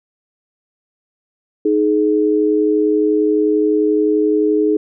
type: tone pair together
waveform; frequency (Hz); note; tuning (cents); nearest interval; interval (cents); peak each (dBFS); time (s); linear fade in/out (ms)
sine; 311.1 / 422.6; D#4 / G#4; 0 / +30; perfect fourth; 530; -15 / -14; 1.65-4.77; 5
effects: none